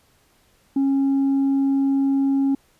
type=tone with tanh clipping; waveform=sine; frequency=273.6 Hz; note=C#4; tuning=23 cents flat; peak=-17 dBFS; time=0.76-2.55 s; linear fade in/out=5 ms; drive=1 dB; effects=pink hiss -60 dBFS RMS until 2.79 s + resampled to 32000 Hz